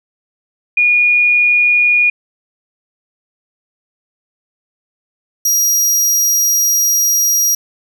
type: tone pair in turn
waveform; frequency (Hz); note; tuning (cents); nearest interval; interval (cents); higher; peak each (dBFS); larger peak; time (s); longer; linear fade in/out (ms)
sine / sawtooth; 2442 / 5725; D#7 / F8; -33 / +42; octave + minor third; 1475; second; -8; neither; 0.77-2.1 / 5.45-7.55; second; 5
effects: none